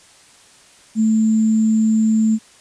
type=tone with sample-and-hold; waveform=sine; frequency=220 Hz; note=A3; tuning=in tune; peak=-12 dBFS; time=0.95-2.39 s; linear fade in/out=50 ms; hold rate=7350 Hz; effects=white hiss -48 dBFS RMS until 2.6 s + resampled to 22050 Hz